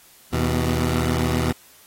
15% pulse tone pair together, 80 / 123.78 Hz, D#2 / B2, +49 / +4 cents, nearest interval minor sixth, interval 755 cents, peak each -15 / -17 dBFS, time 0.32-1.53 s, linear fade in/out 20 ms, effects white hiss -51 dBFS RMS until 1.86 s + AAC 48 kbps

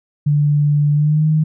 sine tone with pitch glide, 146.83 to 155.38 Hz, D3 to D#3, 0 to -2 cents, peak -11 dBFS, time 0.26-1.44 s, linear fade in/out 10 ms, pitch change +98 cents, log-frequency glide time 0.93-1.26 s, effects none

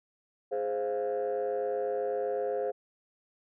sine chord, F minor, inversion first, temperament equal, 415.3 / 523.3 / 698.5 Hz, Ab4 / C5 / F5, 0 / 0 / 0 cents, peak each -31 / -30 / -35 dBFS, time 0.51-2.72 s, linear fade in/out 20 ms, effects tanh soft clip ceiling -24 dBFS

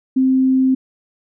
sine tone, 261.6 Hz, C4, in tune, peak -11 dBFS, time 0.16-0.75 s, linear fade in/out 10 ms, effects none

